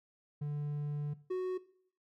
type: tone pair in turn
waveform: triangle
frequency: 146.83 / 369.3 Hz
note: D3 / F#4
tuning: 0 / -3 cents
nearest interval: octave + major third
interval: 1597 cents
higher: second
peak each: -32 / -30 dBFS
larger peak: second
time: 0.41-1.14 / 1.3-1.58 s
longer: first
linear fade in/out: 10 ms
effects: noise-tail reverb RT60 0.6 s tail -18 dB re dry